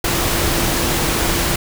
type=tone in noise; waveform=sine; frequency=340.5 Hz; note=F4; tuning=44 cents flat; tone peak=-27 dBFS; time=0.04-1.56 s; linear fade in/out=5 ms; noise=pink; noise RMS=-18 dBFS; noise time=0.04-1.56 s; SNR=-12 dB; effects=none